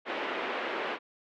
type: band-pass noise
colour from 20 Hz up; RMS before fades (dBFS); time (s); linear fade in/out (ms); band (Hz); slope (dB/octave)
pink; -34; 0.05-0.99; 50; 320 to 2900; 24
effects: none